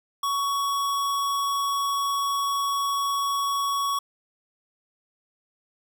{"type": "tone", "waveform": "square", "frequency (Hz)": 1119, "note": "C#6", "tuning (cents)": 16, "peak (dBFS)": -24, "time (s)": [0.23, 3.99], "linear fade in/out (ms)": 5, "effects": []}